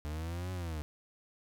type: linear two-way sweep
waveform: 40% pulse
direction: up then down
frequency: 73.8 to 93.2 to 73.8 Hz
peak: -35 dBFS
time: 0.05-0.82 s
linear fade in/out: 0 ms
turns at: 0.52 s
effects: none